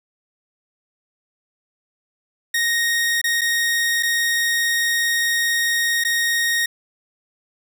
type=tone with dropouts; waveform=sawtooth; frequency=1864.7 Hz; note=A#6; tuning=in tune; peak=-14 dBFS; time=2.54-6.66 s; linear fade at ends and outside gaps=5 ms; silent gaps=3.215-3.24 / 3.411-3.415 / 4.027-4.031 / 6.039-6.048 s; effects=none